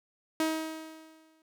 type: tone with exponential decay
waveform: sawtooth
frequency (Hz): 317.6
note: D#4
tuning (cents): +36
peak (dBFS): -21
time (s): 0.4-1.42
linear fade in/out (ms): 2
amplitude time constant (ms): 220
effects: none